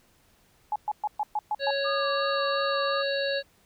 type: tone bursts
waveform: sine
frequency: 845 Hz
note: G#5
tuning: 30 cents sharp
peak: -24 dBFS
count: 7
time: 0.72-1.706 s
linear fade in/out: 2 ms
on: 38 ms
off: 120 ms
type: harmonic tone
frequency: 554.4 Hz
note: C#5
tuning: in tune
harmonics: 1 / 3 / 5 / 7 / 8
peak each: -27 / -32 / -39 / -35 / -36 dBFS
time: 1.59-3.43 s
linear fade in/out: 50 ms
type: tone with vibrato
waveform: sine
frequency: 1195 Hz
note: D6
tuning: 30 cents sharp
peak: -29 dBFS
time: 1.84-3.03 s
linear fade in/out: 20 ms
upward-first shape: sine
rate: 2.8 Hz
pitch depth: 42 cents each way
effects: pink hiss -63 dBFS RMS until 3.65 s